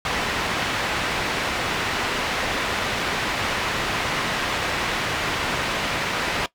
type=low-pass noise; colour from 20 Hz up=white; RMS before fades=-25 dBFS; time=0.05-6.46 s; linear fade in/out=2 ms; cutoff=2500 Hz; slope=12 dB/octave; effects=noise-tail reverb RT60 0.1 s tail -18 dB re dry